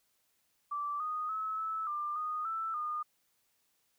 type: tone with pitch steps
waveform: sine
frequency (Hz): 1166 / 1240 / 1293 / 1306 / 1192 / 1236 / 1324 / 1220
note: D6 / D#6 / E6 / E6 / D6 / D#6 / E6 / D#6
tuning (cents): -13 / -6 / -34 / -17 / +25 / -12 / +7 / -34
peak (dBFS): -33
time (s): 0.71-3.03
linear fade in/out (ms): 10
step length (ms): 290
effects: white hiss -75 dBFS RMS until 3.98 s